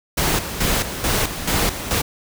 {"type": "noise with tremolo", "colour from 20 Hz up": "pink", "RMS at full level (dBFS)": -19, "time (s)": [0.17, 2.02], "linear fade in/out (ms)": 10, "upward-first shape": "square", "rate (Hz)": 2.3, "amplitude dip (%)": 65, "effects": []}